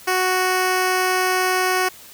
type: tone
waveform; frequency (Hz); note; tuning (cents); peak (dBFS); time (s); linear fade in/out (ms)
10% pulse; 369.8; F#4; -1; -9; 0.07-1.89; 10
effects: white hiss -43 dBFS RMS until 2.13 s